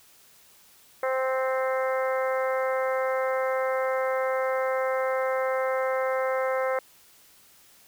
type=harmonic tone; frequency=261.6 Hz; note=C4; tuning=in tune; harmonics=2 / 3 / 4 / 5 / 6 / 7 / 8; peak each=-25 / -34 / -34 / -34 / -38 / -39 / -38 dBFS; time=1.03-6.79 s; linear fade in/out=2 ms; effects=white hiss -56 dBFS RMS until 7.87 s